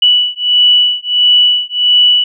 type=beating tone pair; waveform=sine; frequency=2954 / 2955.5 Hz; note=F#7 / F#7; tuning=-3 / -3 cents; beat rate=1.5 Hz; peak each=-10 dBFS; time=0.02-2.24 s; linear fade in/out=5 ms; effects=none